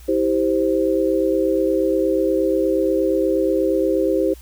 sine chord, C major, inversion first, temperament equal with one note detuned, 323.6 / 392 / 523.3 Hz, E4 / G4 / C5, -32 / 0 / 0 cents, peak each -20 dBFS, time 0.08-4.34 s, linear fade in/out 10 ms, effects added 60 Hz sine -39 dBFS peak until 4.41 s + white hiss -49 dBFS RMS until 4.41 s

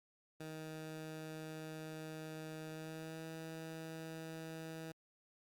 15% pulse tone with pitch glide, 157.3 to 161.16 Hz, D#3 to E3, +19 to -39 cents, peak -39 dBFS, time 0.4-4.92 s, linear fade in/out 5 ms, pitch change +42 cents, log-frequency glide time 2.69-3.25 s, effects Opus 48 kbps

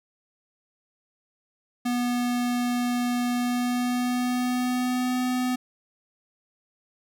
square tone with pitch glide, 244.1 to 251.5 Hz, B3 to B3, -20 to +32 cents, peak -24 dBFS, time 1.85-5.56 s, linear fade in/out 10 ms, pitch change +52 cents, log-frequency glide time 3.33-5.16 s, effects none

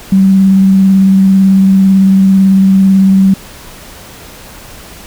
sine tone with vibrato, 192.4 Hz, G3, 32 cents flat, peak -3 dBFS, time 0.12-3.34 s, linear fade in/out 5 ms, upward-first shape sine, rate 18 Hz, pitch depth 16 cents each way, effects pink hiss -32 dBFS RMS until 5.06 s

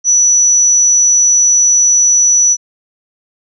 sine tone, 5920 Hz, F#8, in tune, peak -6 dBFS, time 0.04-2.57 s, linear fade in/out 50 ms, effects none

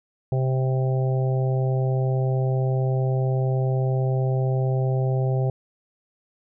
harmonic tone, 130.81 Hz, C3, in tune, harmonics 1 / 3 / 4 / 5 / 6, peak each -20 / -30 / -32 / -34 / -36 dBFS, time 0.32-5.5 s, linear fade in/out 2 ms, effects none

